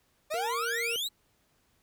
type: exponential sweep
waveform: 40% pulse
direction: up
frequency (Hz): 587.3 to 4100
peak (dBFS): -29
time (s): 0.3-1.09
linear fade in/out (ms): 20
type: harmonic tone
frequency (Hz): 466.2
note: A#4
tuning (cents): 0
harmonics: 1 / 3 / 5 / 7 / 8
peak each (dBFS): -35 / -45 / -49 / -52 / -53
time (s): 0.34-0.96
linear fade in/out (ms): 0
effects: pink hiss -70 dBFS RMS until 1.82 s